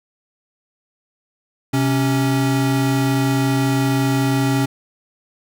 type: tone pair together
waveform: square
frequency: 130 / 275.5 Hz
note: C3 / C#4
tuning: -11 / -11 cents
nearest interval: octave + minor second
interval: 1300 cents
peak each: -19 dBFS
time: 1.73-4.66 s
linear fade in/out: 10 ms
effects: none